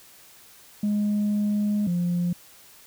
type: tone pair in turn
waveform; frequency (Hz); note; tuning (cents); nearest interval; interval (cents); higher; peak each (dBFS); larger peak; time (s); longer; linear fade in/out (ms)
sine; 207.7 / 175.3; G#3 / F3; 0 / +7; minor third; 293; first; -19 / -20; first; 0.83-1.87 / 1.87-2.33; first; 5
effects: tanh soft clip ceiling -19 dBFS + white hiss -51 dBFS RMS until 2.86 s